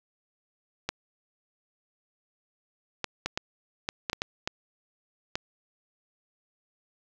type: clicks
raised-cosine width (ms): 0.2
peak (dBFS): -11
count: 10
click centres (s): 0.89 / 3.043 / 3.26 / 3.375 / 3.889 / 4.098 / 4.131 / 4.219 / 4.475 / 5.355
effects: low-pass 7000 Hz 12 dB/octave + 7-bit